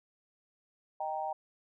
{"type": "chord", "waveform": "sine", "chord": "Eb major", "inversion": "none", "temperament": "equal", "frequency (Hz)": [622.3, 784, 932.3], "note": ["Eb5", "G5", "Bb5"], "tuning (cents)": [0, 0, 0], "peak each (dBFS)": [-39, -35, -39], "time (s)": [1, 1.33], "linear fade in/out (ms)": 5, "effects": []}